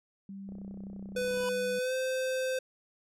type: tone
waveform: sine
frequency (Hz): 196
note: G3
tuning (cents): 0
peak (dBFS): -40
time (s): 0.29-1.79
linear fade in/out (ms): 2
type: click train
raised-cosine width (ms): 2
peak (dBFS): -36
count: 31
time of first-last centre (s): 0.49-1.436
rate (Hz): 31.7
type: tone with pitch glide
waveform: square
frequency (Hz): 499.2 to 518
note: B4 to C5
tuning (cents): +19 to -17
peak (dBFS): -30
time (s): 1.16-2.59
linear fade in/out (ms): 5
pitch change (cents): +64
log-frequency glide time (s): 1.77-1.94
type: tone with exponential growth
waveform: square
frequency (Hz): 987.8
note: B5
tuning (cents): 0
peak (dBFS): -35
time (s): 1.18-1.49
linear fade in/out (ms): 1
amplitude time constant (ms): 66
effects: low-pass 12000 Hz 12 dB/octave